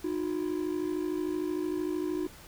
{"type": "ring-modulated tone", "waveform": "triangle", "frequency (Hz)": 334.8, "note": "E4", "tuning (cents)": 27, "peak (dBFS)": -24, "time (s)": [0.04, 2.27], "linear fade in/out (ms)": 5, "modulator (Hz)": 26.6, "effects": ["pink hiss -51 dBFS RMS until 2.47 s"]}